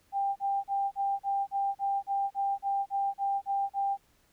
sine tone bursts, 793 Hz, G5, 20 cents sharp, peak -26 dBFS, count 14, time 0.12-3.974 s, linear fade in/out 50 ms, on 240 ms, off 38 ms, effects pink hiss -67 dBFS RMS until 4.32 s

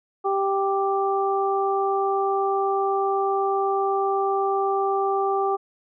harmonic tone, 392 Hz, G4, in tune, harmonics 1 / 2 / 3, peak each -23 / -24 / -27 dBFS, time 0.24-5.57 s, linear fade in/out 20 ms, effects none

